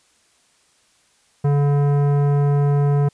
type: tone with tanh clipping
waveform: sine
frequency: 143.3 Hz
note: D3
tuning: 42 cents flat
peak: -16 dBFS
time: 1.44-3.09 s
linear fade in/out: 10 ms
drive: 15 dB
effects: white hiss -59 dBFS RMS until 3.13 s + resampled to 22050 Hz